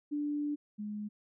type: tone pair in turn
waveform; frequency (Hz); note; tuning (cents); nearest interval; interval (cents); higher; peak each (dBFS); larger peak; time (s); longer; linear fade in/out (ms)
sine; 293.5 / 209.3; D4 / G#3; -1 / +14; tritone; 585; first; -31 / -36; first; 0.11-0.56 / 0.78-1.09; first; 20
effects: none